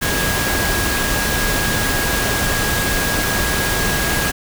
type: tone in noise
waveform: sine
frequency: 1643 Hz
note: G#6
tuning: 19 cents flat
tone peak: -23 dBFS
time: 0.01-4.32 s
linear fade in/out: 20 ms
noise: pink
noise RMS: -19 dBFS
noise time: 0.01-4.32 s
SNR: -7 dB
effects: none